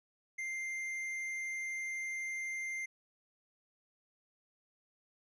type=tone with tanh clipping; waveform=sine; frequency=2096 Hz; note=C7; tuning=2 cents sharp; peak=-38 dBFS; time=0.38-2.86 s; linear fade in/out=10 ms; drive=8 dB; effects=none